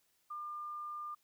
sine tone, 1200 Hz, D6, 37 cents sharp, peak -40 dBFS, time 0.3-1.15 s, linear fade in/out 10 ms, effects white hiss -75 dBFS RMS until 1.23 s

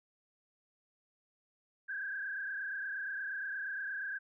sine tone with frequency modulation, 1600 Hz, G6, 35 cents sharp, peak -36 dBFS, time 1.88-4.19 s, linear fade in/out 20 ms, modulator 28.5 Hz, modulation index 2.4, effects none

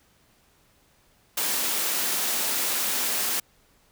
white high-pass noise, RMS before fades -26 dBFS, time 1.37-3.4 s, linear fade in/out 5 ms, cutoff 190 Hz, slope 24 dB/octave, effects pink hiss -62 dBFS RMS until 3.91 s

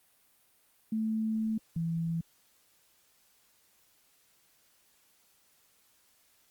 sine tone pair in turn, 220 / 165.64 Hz, A3 / E3, 0 / +9 cents, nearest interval perfect fourth, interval 491 cents, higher first, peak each -28 / -29 dBFS, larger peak first, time 0.92-1.58 / 1.76-2.21 s, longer first, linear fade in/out 5 ms, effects white hiss -67 dBFS RMS until 6.5 s + Opus 32 kbps

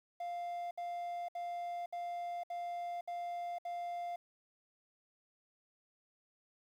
triangle tone bursts, 698.5 Hz, F5, in tune, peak -36 dBFS, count 7, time 0.2-4.16 s, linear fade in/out 5 ms, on 510 ms, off 65 ms, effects 11-bit

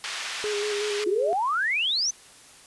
pink band-pass noise, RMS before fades -33 dBFS, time 0.04-1.04 s, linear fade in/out 0 ms, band 1600 to 5600 Hz, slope 12 dB/octave
sine tone with vibrato, 415.3 Hz, G#4, in tune, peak -26 dBFS, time 0.44-1.33 s, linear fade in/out 0 ms, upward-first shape square, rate 5.4 Hz, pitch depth 23 cents each way
sine exponential sweep, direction up, 336.5 to 6290 Hz, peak -22 dBFS, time 1.06-2.11 s, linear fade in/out 10 ms
effects white hiss -50 dBFS RMS until 2.66 s + resampled to 24000 Hz

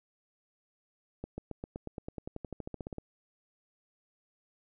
accelerating click train, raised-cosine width 2 ms, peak -25 dBFS, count 20, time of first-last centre 1.24-2.983 s, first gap 140 ms, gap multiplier 0.95, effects none

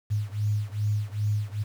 sine beating tone pair, 103.83 / 106.33 Hz, G#2 / G#2, 0 / +41 cents, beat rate 2.5 Hz, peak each -27 / -28 dBFS, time 0.1-1.64 s, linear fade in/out 20 ms, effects 8-bit

